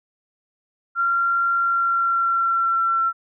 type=tone with pitch glide; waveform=sine; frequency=1378 to 1351.2 Hz; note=F6 to E6; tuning=-24 to +42 cents; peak=-17 dBFS; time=0.95-3.13 s; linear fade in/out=50 ms; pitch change=-34 cents; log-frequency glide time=1.55-2.9 s; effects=none